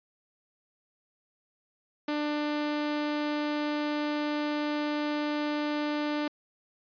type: tone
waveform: sawtooth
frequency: 297.2 Hz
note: D4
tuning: 21 cents sharp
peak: -24 dBFS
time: 2.08-6.28 s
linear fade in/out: 5 ms
effects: resampled to 11025 Hz